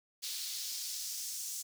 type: noise with high-pass filter sweep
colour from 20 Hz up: pink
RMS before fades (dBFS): -40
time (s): 0.22-1.63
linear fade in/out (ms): 20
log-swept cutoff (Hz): 4100 to 6600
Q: 1.9
effects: none